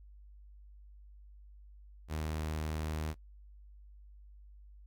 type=tone; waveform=sawtooth; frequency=77.78 Hz; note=D#2; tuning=in tune; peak=-31 dBFS; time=2.08-3.15 s; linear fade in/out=50 ms; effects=noise-tail reverb RT60 0.1 s tail -18 dB re dry + added 50 Hz sine -52 dBFS peak until 4.86 s